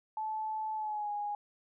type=tone with pitch glide; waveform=sine; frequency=869 to 826.4 Hz; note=A5 to G#5; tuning=-22 to -9 cents; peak=-33 dBFS; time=0.17-1.35 s; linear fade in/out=2 ms; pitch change=-87 cents; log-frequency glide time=0.75-1.11 s; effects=none

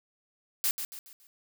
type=noise with echo; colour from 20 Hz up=blue; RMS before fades=-27 dBFS; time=0.64-0.71 s; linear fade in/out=0 ms; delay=140 ms; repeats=4; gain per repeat=-8 dB; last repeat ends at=1.27 s; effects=none

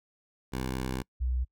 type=tone pair in turn; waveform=10% pulse / sine; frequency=64.4 / 62.49 Hz; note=C2 / B1; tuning=-27 / +21 cents; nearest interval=minor second; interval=52 cents; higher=first; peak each=-23 / -26 dBFS; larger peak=first; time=0.52-1.03 / 1.2-1.45 s; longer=first; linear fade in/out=20 ms; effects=noise-tail reverb RT60 0.1 s tail -26 dB re dry

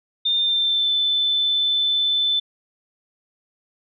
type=tone with pitch glide; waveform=sine; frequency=3613 to 3522 Hz; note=A7 to A7; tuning=+45 to +1 cents; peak=-17 dBFS; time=0.25-2.4 s; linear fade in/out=10 ms; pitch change=-44 cents; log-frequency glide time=0.36-0.93 s; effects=none

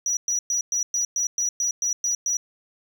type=tone bursts; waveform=sine; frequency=5840 Hz; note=F#8; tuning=24 cents flat; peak=-19 dBFS; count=11; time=0.06-2.37 s; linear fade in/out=2 ms; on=110 ms; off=110 ms; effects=tanh soft clip ceiling -19 dBFS + 8-bit

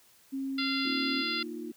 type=tone; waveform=sine; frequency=270 Hz; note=C#4; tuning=45 cents flat; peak=-31 dBFS; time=0.32-1.23 s; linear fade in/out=20 ms
type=harmonic tone; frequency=691 Hz; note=F5; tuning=19 cents flat; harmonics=2 / 3 / 4 / 5 / 6 / 7; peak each=-37 / -37 / -37 / -37 / -37 / -37 dBFS; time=0.58-1.43 s; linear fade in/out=5 ms
type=chord; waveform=sine; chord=Bb suspended fourth; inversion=none; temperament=just; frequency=233.1 / 310.8 / 349.6 Hz; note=Bb3 / Eb4 / F4; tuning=0 / -2 / +2 cents; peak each=-41 / -40 / -40 dBFS; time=0.85-1.72 s; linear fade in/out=5 ms
effects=white hiss -61 dBFS RMS until 1.76 s

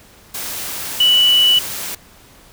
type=tone in noise; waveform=sine; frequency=2960 Hz; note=F#7; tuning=in tune; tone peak=-9 dBFS; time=1-1.59 s; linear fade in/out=5 ms; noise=white; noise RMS=-26 dBFS; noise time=0.34-1.95 s; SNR=+14 dB; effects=pink hiss -46 dBFS RMS until 2.52 s

